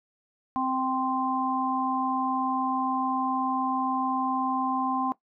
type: harmonic tone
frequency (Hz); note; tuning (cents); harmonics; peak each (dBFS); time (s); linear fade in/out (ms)
261; C4; -4; 1 / 3 / 4; -29 / -29 / -29; 0.56-5.12; 0
effects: noise-tail reverb RT60 0.1 s tail -17 dB re dry